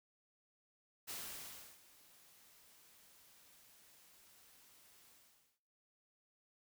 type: noise with ADSR envelope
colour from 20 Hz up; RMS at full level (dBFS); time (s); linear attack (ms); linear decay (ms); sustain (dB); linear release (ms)
white; -45; 1.07-5.6; 25; 680; -20; 480
effects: noise-tail reverb RT60 0.8 s tail -22 dB re dry